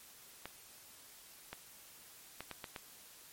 clicks, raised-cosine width 0.3 ms, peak -26 dBFS, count 6, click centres 0.456 / 1.53 / 2.406 / 2.513 / 2.642 / 2.762 s, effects white hiss -57 dBFS RMS until 3.32 s + MP3 64 kbps

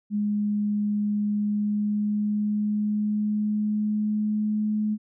sine tone with pitch glide, 207.7 to 212.7 Hz, G#3 to G#3, 0 to +42 cents, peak -22 dBFS, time 0.1-4.98 s, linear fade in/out 50 ms, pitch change +42 cents, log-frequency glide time 1.32-4.72 s, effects none

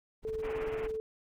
brown noise with tremolo, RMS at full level -41 dBFS, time 0.22-0.98 s, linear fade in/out 50 ms, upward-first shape sine, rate 18 Hz, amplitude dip 100%
sine tone, 440 Hz, A4, in tune, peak -33 dBFS, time 0.25-1 s, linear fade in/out 0 ms
pink band-pass noise, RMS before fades -44 dBFS, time 0.42-0.88 s, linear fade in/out 20 ms, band 260 to 2700 Hz, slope 48 dB/octave
effects none

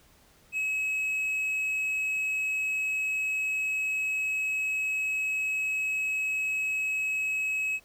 triangle tone, 2565 Hz, E7, 48 cents flat, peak -25 dBFS, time 0.52-7.8 s, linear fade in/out 50 ms, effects pink hiss -60 dBFS RMS until 7.84 s

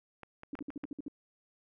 clicks, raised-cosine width 0.5 ms, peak -31 dBFS, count 6, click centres 0.233 / 0.434 / 0.553 / 0.59 / 0.704 / 0.839 s
sine tone bursts, 287.1 Hz, D4, 39 cents flat, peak -36 dBFS, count 8, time 0.53-1.082 s, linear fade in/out 2 ms, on 20 ms, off 56 ms
effects none

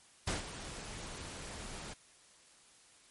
pink noise with ADSR envelope, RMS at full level -34 dBFS, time 0.27-1.94 s, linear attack 6 ms, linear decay 150 ms, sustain -11 dB, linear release 14 ms, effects white hiss -62 dBFS RMS until 3.1 s + MP3 48 kbps

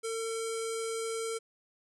square tone with low-pass filter, 451.9 Hz, A4, 46 cents sharp, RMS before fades -35 dBFS, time 0.03-1.39 s, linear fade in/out 20 ms, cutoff 8800 Hz, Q 4.2, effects none

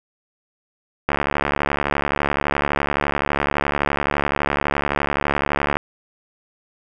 click train, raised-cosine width 0.5 ms, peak -4 dBFS, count 337, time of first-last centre 1.09-5.77 s, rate 71.8 Hz, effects none

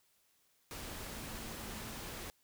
sine tone in noise, 220 Hz, A3, in tune, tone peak -53 dBFS, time 1.12-2 s, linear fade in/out 0 ms, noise pink, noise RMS -45 dBFS, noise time 0.71-2.3 s, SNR -11 dB, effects white hiss -73 dBFS RMS until 2.43 s

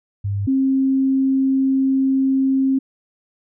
sine tone pair in turn, 100.1 / 267.2 Hz, G2 / C4, +37 / +36 cents, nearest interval octave + perfect fourth, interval 1699 cents, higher second, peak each -19 / -14 dBFS, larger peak second, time 0.24-0.47 / 0.47-2.79 s, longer second, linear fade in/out 10 ms, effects none

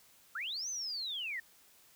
sine linear two-way sweep, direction up then down, 1244.5 to 6272 to 1787 Hz, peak -36 dBFS, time 0.35-1.4 s, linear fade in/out 5 ms, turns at 0.69 s, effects white hiss -63 dBFS RMS until 1.95 s

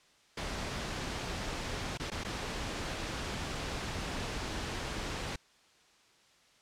pink noise with dropouts, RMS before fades -37 dBFS, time 0.37-5.36 s, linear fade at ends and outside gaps 5 ms, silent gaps 1.975-1.997 / 2.103-2.116 / 2.237-2.247 s, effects white hiss -64 dBFS RMS until 6.61 s + low-pass 6000 Hz 12 dB/octave

